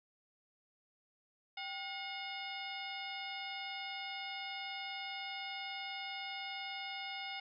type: harmonic tone with a mistuned harmonic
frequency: 721 Hz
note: F#5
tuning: 45 cents flat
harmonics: 1 / 2 / 3 / 4 / 5 / 6 / 7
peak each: -46 / -52 / -45 / -48 / -49 / -57 / -52 dBFS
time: 1.57-7.4 s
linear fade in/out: 5 ms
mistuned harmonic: 1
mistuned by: +140 cents
effects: none